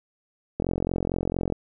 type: click train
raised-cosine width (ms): 2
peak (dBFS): -12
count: 42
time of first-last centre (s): 0.6-1.523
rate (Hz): 44.4
effects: none